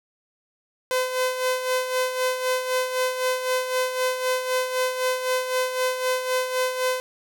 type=tone with tremolo; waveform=sawtooth; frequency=510 Hz; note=C5; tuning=44 cents flat; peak=-16 dBFS; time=0.91-7 s; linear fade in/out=0 ms; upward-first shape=sine; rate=3.9 Hz; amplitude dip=60%; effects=none